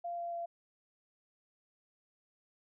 sine tone with pitch steps, 692 / 688 / 684.1 Hz, F5 / F5 / F5, -16 / -26 / -36 cents, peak -36 dBFS, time 0.04-0.46 s, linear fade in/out 10 ms, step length 140 ms, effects none

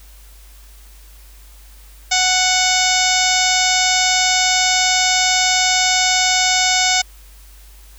harmonic tone with a mistuned harmonic, 740 Hz, F#5, in tune, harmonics 1 / 2 / 3 / 4 / 5 / 6 / 7 / 8 / 9 / 10, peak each -20 / -24 / -20 / -25 / -22 / -25 / -21 / -23 / -24 / -24 dBFS, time 2.11-7.02 s, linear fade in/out 10 ms, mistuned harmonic 5, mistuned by -29 cents, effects added 50 Hz sine -40 dBFS peak until 7.98 s + white hiss -48 dBFS RMS until 7.98 s

